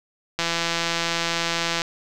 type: click train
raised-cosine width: 0.2 ms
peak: -6 dBFS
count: 241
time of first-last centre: 0.39-1.819 s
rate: 168 Hz
effects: none